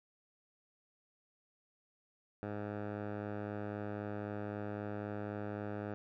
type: tone with low-pass filter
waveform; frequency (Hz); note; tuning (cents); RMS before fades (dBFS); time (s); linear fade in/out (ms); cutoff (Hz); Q
10% pulse; 103.83; G#2; 0; -41; 2.43-5.94; 0; 1300; 1.1
effects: none